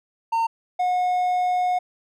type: tone pair in turn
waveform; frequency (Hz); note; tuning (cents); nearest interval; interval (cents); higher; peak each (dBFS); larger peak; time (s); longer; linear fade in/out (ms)
triangle; 912 / 725.2; A#5 / F#5; -38 / -35; major third; 397; first; -17; neither; 0.32-0.47 / 0.79-1.79; second; 10
effects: none